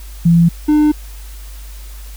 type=tone pair in turn; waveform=sine / triangle; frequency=169 / 301.1 Hz; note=E3 / D4; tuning=+43 / +43 cents; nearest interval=minor seventh; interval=1000 cents; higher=second; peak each=-6 dBFS; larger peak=neither; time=0.25-0.49 / 0.68-0.92 s; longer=neither; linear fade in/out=10 ms; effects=added 50 Hz sine -29 dBFS peak until 2.16 s + white hiss -41 dBFS RMS until 2.16 s